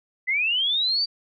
sine linear sweep, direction up, 1975.5 to 4692 Hz, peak -20 dBFS, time 0.27-1.06 s, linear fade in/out 20 ms, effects none

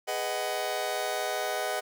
sawtooth chord, G# minor seventh, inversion none, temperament just, 415.3 / 498.4 / 623 / 747.5 Hz, G#4 / B4 / D#5 / F#5, 0 / +16 / +2 / +17 cents, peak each -33 / -33 / -29 / -29 dBFS, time 0.07-1.81 s, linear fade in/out 20 ms, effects none

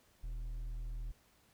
sine tone with hard clipping, 40 Hz, D#1, 49 cents sharp, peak -40 dBFS, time 0.23-1.12 s, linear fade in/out 10 ms, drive 5 dB, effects pink hiss -69 dBFS RMS until 1.53 s

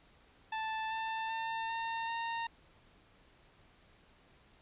sawtooth tone with pitch steps, 880 / 890.2 / 900.6 / 911 / 921.6 Hz, A5 / A5 / A5 / A#5 / A#5, 0 / +20 / +40 / -40 / -20 cents, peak -31 dBFS, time 0.52-2.47 s, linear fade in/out 5 ms, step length 390 ms, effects pink hiss -64 dBFS RMS until 4.61 s + resampled to 8000 Hz

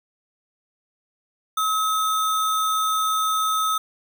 sine tone with sample-and-hold, 1283 Hz, E6, 47 cents flat, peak -19 dBFS, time 1.57-3.78 s, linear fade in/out 5 ms, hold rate 4900 Hz, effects none

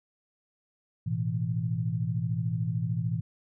sine chord, A suspended second, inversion none, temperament equal, 110 / 123.47 / 164.81 Hz, A2 / B2 / E3, 0 / 0 / 0 cents, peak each -31 dBFS, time 1.06-3.21 s, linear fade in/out 10 ms, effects none

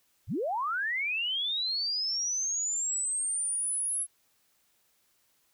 sine linear sweep, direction up, 55 to 11000 Hz, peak -28 dBFS, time 0.27-4.07 s, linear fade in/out 50 ms, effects white hiss -70 dBFS RMS until 5.53 s

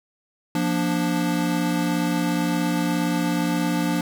square chord, Bb major, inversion second, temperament equal with one note detuned, 174.61 / 236.6 / 293.7 Hz, F3 / Bb3 / D4, 0 / +26 / 0 cents, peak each -25 / -28 / -25 dBFS, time 0.55-4.01 s, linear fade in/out 2 ms, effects none

